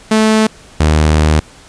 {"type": "tone pair in turn", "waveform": "sawtooth", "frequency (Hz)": [218.1, 77.11], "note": ["A3", "D#2"], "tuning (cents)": [-15, -15], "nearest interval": "octave + tritone", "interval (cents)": 1800, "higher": "first", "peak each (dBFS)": -4, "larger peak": "neither", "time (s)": [[0.11, 0.47], [0.8, 1.4]], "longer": "second", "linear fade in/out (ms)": 5, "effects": ["pink hiss -40 dBFS RMS until 1.68 s", "resampled to 22050 Hz"]}